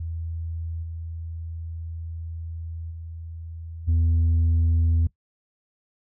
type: tone with level steps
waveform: sine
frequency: 82.41 Hz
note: E2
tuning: in tune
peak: -28 / -31 / -34 / -15 dBFS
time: 0-5.07 s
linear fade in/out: 5 ms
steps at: 0.82 / 2.9 / 3.87 s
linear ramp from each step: 20 ms
effects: noise-tail reverb RT60 0.1 s tail -20 dB re dry + tanh soft clip ceiling -16 dBFS